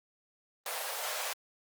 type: high-pass noise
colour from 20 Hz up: pink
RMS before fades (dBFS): -36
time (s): 0.66-1.33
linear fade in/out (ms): 2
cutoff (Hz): 510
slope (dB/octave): 48
effects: Opus 24 kbps